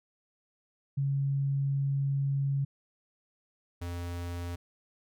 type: tone pair in turn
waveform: sine / square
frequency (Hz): 138.59 / 86.96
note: C#3 / F2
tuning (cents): 0 / -7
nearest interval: minor sixth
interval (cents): 807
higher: first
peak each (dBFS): -26 / -35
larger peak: first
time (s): 0.97-2.65 / 3.81-4.56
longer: first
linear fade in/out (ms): 10
effects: none